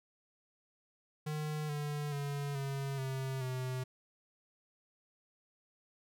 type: tone with pitch steps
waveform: square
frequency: 152.4 / 147.29 / 142.36 / 137.59 / 132.98 / 128.52 Hz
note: D#3 / D3 / C#3 / C#3 / C3 / C3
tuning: -36 / +5 / +46 / -13 / +28 / -31 cents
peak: -36 dBFS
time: 1.26-3.84 s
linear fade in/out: 10 ms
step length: 430 ms
effects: none